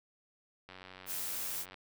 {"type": "click train", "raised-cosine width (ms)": 0.3, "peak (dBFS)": -33, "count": 99, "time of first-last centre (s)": [0.69, 1.743], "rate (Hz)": 93.1}
{"type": "noise", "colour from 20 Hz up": "blue", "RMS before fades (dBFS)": -38, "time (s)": [1.06, 1.66], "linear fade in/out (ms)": 50}
{"effects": []}